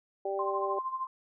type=harmonic tone; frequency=196 Hz; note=G3; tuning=in tune; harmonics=2 / 3 / 4; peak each=-33 / -35 / -36 dBFS; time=0.25-0.79 s; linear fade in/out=5 ms
type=tone with tremolo; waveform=sine; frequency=1046.5 Hz; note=C6; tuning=in tune; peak=-29 dBFS; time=0.39-1.07 s; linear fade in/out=2 ms; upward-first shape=sine; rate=13 Hz; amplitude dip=70%
effects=none